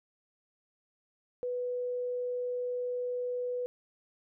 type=tone; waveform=sine; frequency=493.9 Hz; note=B4; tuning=in tune; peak=-31 dBFS; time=1.43-3.66 s; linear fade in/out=0 ms; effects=none